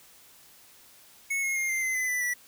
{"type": "tone with pitch steps", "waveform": "square", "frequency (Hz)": [2199, 2162, 2127, 2091, 2056, 2022, 1988.7, 1955.7], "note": ["C#7", "C#7", "C7", "C7", "C7", "B6", "B6", "B6"], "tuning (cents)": [-14, -44, 28, -2, -31, 40, 12, -17], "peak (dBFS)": -27, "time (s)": [1.3, 2.34], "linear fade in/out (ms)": 10, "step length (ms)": 130, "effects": ["white hiss -55 dBFS RMS until 2.47 s"]}